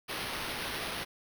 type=noise with sample-and-hold; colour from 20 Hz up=white; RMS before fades=-37 dBFS; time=0.08-1.05 s; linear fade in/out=20 ms; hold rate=7350 Hz; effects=none